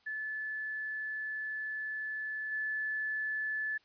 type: tone with level steps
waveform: sine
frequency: 1734 Hz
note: A6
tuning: 26 cents flat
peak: -35 / -32 dBFS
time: 0.06-3.78 s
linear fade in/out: 10 ms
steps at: 2.51 s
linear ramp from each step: 20 ms
effects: white hiss -68 dBFS RMS until 3.84 s + resampled to 11025 Hz